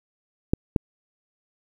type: clicks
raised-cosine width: 3 ms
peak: -6 dBFS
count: 2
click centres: 0.535 / 0.762 s
effects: 8-bit